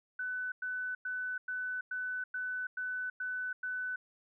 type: tone bursts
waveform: sine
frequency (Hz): 1500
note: F#6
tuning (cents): +23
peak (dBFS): -34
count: 9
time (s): 0.19-3.96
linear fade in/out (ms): 5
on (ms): 330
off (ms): 100
effects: none